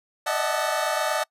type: tone cluster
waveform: 25% pulse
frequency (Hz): 599 / 620 / 648 / 745 / 876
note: D5 / D#5 / E5 / F#5 / A5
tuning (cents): +34 / -6 / -30 / +12 / -8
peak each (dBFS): -26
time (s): 0.26-1.24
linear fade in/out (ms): 10
effects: noise-tail reverb RT60 0.1 s tail -26 dB re dry + resampled to 32000 Hz